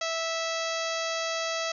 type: harmonic tone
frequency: 656 Hz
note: E5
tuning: 9 cents flat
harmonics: 1 / 2 / 3 / 4 / 5 / 6 / 7 / 8 / 9 / 10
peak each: -32 / -35 / -37 / -38 / -39 / -40 / -40 / -41 / -42 / -42 dBFS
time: 0.01-1.72 s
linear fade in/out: 5 ms
effects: none